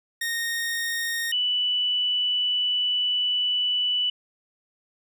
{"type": "tone pair in turn", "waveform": ["sawtooth", "sine"], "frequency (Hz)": [1853, 2970], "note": ["A#6", "F#7"], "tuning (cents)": [-11, 6], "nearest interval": "minor sixth", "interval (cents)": 817, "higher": "second", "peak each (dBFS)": [-22, -21], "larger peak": "second", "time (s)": [[0.21, 1.32], [1.32, 4.1]], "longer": "second", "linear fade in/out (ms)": 5, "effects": []}